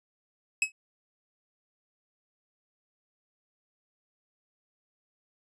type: tone with exponential decay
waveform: 45% pulse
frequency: 2567 Hz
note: E7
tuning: 47 cents flat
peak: -19 dBFS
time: 0.62-0.72 s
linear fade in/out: 2 ms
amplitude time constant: 20 ms
effects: resampled to 24000 Hz